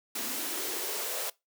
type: noise with high-pass filter sweep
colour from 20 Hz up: white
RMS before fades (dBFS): -34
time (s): 0.15-1.3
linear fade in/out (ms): 5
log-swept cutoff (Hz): 240 to 550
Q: 3.7
effects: noise-tail reverb RT60 0.2 s tail -22 dB re dry